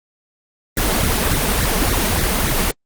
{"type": "noise with flanger", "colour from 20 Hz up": "pink", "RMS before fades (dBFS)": -17, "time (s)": [0.77, 2.71], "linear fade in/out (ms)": 2, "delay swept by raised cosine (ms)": [0.49, 4.79], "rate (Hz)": 3.5, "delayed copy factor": 1, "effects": ["Opus 24 kbps"]}